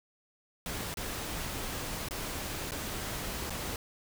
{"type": "noise with dropouts", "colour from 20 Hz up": "pink", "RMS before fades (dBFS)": -37, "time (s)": [0.66, 3.76], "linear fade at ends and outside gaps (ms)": 1, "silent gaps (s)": [[0.941, 0.971], [2.086, 2.109], [2.709, 2.719], [3.497, 3.504]], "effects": []}